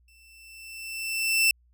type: tone with exponential growth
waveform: sawtooth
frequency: 2669 Hz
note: E7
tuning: 21 cents sharp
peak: -14 dBFS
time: 0.08-1.51 s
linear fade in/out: 2 ms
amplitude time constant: 310 ms
effects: added 60 Hz sine -59 dBFS peak until 1.73 s